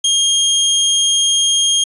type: tone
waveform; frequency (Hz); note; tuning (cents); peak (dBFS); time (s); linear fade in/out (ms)
25% pulse; 3233; G#7; -47; -8; 0.04-1.84; 5
effects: resampled to 24000 Hz